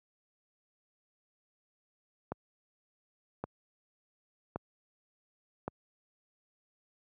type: click train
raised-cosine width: 1 ms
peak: -21 dBFS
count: 4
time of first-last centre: 2.32-5.679 s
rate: 0.893 Hz
effects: high-pass 80 Hz 12 dB/octave